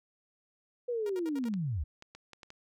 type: linear sweep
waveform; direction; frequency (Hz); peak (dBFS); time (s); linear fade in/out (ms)
sine; down; 497.9 to 61.74; -30; 0.88-1.84; 10
type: tone bursts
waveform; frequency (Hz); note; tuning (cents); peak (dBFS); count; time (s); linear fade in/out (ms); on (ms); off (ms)
sawtooth; 470.9; A#4; +18; -39; 5; 1.06-1.487; 2; 35; 63
type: clicks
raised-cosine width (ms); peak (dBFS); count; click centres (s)
0.2; -31; 7; 1.44 / 1.539 / 2.024 / 2.15 / 2.333 / 2.432 / 2.504
effects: none